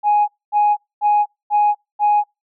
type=tone bursts; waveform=sine; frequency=832 Hz; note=G#5; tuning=3 cents sharp; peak=-10 dBFS; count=5; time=0.03-2.24 s; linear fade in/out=50 ms; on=250 ms; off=240 ms; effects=noise-tail reverb RT60 0.2 s tail -26 dB re dry + tanh soft clip ceiling -8 dBFS